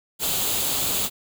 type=noise with comb filter; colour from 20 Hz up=white; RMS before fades=-24 dBFS; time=0.19-1.1 s; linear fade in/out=50 ms; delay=0.27 ms; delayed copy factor=+0.55; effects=none